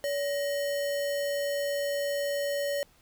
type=tone with sample-and-hold; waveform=sine; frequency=569 Hz; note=C#5; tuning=45 cents sharp; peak=-27 dBFS; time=0.04-2.83 s; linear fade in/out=0 ms; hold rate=2450 Hz; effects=pink hiss -62 dBFS RMS until 3.01 s